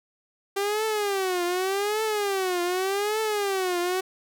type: tone with vibrato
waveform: sawtooth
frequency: 392 Hz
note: G4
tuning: in tune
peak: -20 dBFS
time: 0.56-4.01 s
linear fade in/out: 10 ms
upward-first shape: triangle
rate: 0.85 Hz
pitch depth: 210 cents each way
effects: none